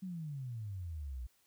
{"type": "exponential sweep", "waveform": "sine", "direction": "down", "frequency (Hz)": [193.4, 58.27], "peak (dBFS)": -39, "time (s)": [0.02, 1.27], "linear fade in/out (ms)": 10, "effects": ["white hiss -72 dBFS RMS until 1.46 s"]}